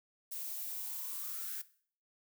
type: noise with high-pass filter sweep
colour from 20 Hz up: violet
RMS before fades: -41 dBFS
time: 0.31-1.62 s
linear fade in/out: 10 ms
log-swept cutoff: 550 to 1600 Hz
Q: 7.9
effects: noise-tail reverb RT60 0.5 s tail -17 dB re dry